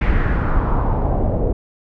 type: noise with low-pass filter sweep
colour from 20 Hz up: brown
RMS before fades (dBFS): -17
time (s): 0.01-1.53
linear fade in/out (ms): 5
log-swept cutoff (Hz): 2200 to 520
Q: 2.7
effects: none